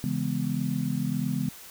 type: chord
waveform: sine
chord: C# minor seventh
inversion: none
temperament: just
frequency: 138.59 / 166.31 / 207.9 / 249.5 Hz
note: C#3 / E3 / G#3 / B3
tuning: 0 / +16 / +2 / +18 cents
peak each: -31 dBFS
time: 0.04-1.49 s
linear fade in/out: 0 ms
effects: white hiss -46 dBFS RMS until 1.7 s